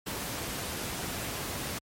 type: noise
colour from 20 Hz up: pink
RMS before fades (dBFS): -35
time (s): 0.06-1.79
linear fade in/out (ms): 10
effects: high-pass 60 Hz 12 dB/octave + MP3 64 kbps